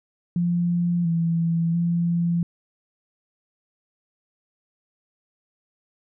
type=tone with pitch steps; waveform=sine; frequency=173.6 / 166.7 / 170.9 Hz; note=F3 / E3 / F3; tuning=-10 / +20 / -37 cents; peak=-19 dBFS; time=0.36-2.43 s; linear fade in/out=2 ms; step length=690 ms; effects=none